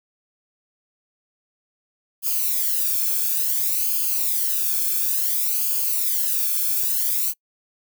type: noise with flanger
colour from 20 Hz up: violet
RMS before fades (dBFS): -22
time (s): 2.22-7.34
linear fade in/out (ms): 50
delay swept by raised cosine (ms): 0.52 to 1.04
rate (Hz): 0.57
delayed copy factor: -0.8
effects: noise-tail reverb RT60 0.1 s tail -25 dB re dry